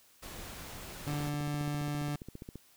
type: noise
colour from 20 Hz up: pink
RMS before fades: -45 dBFS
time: 0.22-1.3 s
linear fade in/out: 10 ms
type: tone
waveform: 30% pulse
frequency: 146.5 Hz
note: D3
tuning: 4 cents flat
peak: -30 dBFS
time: 1.07-2.16 s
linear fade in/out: 5 ms
type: click train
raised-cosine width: 3 ms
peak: -30 dBFS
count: 23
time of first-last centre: 1.07-2.556 s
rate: 14.8 Hz
effects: white hiss -63 dBFS RMS until 2.76 s